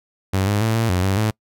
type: tone with pitch steps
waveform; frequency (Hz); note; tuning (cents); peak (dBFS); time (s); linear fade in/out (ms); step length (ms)
sawtooth; 95.9 / 103 / 111.6 / 113.9 / 90.5 / 96.6 / 108.5; G2 / G#2 / A2 / A#2 / F#2 / G2 / A2; -37 / -14 / +25 / -40 / -38 / -25 / -24; -13; 0.33-1.31; 10; 140
effects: noise-tail reverb RT60 0.1 s tail -26 dB re dry